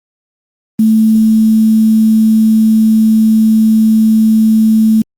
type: tone with quantisation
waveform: sine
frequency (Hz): 220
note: A3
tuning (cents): 0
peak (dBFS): -5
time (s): 0.79-5.02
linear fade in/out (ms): 5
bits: 5
effects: Opus 32 kbps